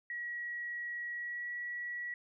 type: tone with pitch glide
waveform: sine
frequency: 1916 to 1932.7 Hz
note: A#6 to B6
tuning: +47 to -38 cents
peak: -37 dBFS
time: 0.1-2.14 s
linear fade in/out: 2 ms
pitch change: +15 cents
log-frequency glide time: 1.12-1.5 s
effects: none